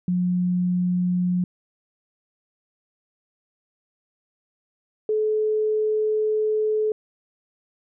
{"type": "tone pair in turn", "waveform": "sine", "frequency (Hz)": [179.4, 430.2], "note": ["F3", "A4"], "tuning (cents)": [47, -39], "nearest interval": "octave + minor third", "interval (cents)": 1514, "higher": "second", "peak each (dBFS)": -19, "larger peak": "neither", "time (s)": [[0.08, 1.44], [5.09, 6.92]], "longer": "second", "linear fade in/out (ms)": 2, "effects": []}